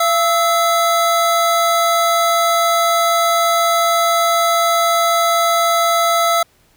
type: tone pair together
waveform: square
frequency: 681 / 1307.3 Hz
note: F5 / E6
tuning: -44 / -15 cents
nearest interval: major seventh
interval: 1129 cents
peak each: -16 dBFS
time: 0-6.43 s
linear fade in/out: 5 ms
effects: pink hiss -55 dBFS RMS until 6.76 s